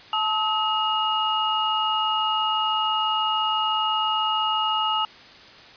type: tone cluster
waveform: sine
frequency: 873 / 1278 / 2866 Hz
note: A5 / D#6 / F7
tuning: -14 / +46 / +44 cents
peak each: -25 dBFS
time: 0.13-5.05 s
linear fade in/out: 2 ms
effects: white hiss -46 dBFS RMS until 5.76 s + resampled to 11025 Hz